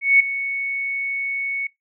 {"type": "tone with ADSR envelope", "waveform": "sine", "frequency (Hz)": 2217, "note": "C#7", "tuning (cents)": 0, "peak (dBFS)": -8, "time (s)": [0.01, 1.67], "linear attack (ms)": 190, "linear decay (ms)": 6, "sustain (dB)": -14, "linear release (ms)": 4, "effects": ["noise-tail reverb RT60 0.2 s tail -25 dB re dry"]}